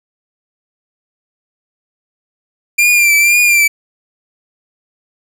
45% pulse tone with vibrato, 2378 Hz, D7, 21 cents sharp, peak -7 dBFS, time 2.78-3.68 s, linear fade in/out 10 ms, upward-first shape triangle, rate 2 Hz, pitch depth 55 cents each way, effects none

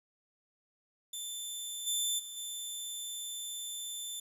15% pulse tone with level steps, 3537 Hz, A7, 8 cents sharp, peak -31 / -23 / -35 / -31 dBFS, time 1.13-4.2 s, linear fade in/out 5 ms, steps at 1.86 / 2.18 / 2.36 s, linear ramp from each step 20 ms, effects resampled to 32000 Hz + 10-bit

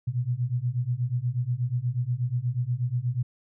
sine beating tone pair, 118.7 / 127 Hz, A#2 / B2, +32 / +49 cents, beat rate 8.3 Hz, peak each -28 / -27 dBFS, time 0.07-3.23 s, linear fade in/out 10 ms, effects none

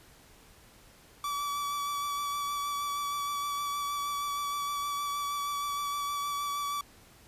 45% pulse tone with vibrato, 1150 Hz, D6, 37 cents flat, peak -31 dBFS, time 1.24-6.81 s, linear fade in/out 2 ms, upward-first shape sine, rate 6.4 Hz, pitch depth 16 cents each way, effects pink hiss -57 dBFS RMS until 7.27 s + resampled to 32000 Hz

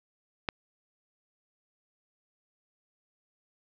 click, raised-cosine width 0.3 ms, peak -12 dBFS, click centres 0.488 s, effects low-pass 5000 Hz 12 dB/octave

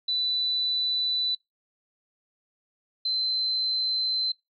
sine tone pair in turn, 3983 / 4078 Hz, B7 / C8, +14 / -45 cents, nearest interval unison, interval 41 cents, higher second, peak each -24 dBFS, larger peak neither, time 0.08-1.35 / 3.05-4.32 s, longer neither, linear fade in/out 5 ms, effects noise-tail reverb RT60 0.2 s tail -24 dB re dry

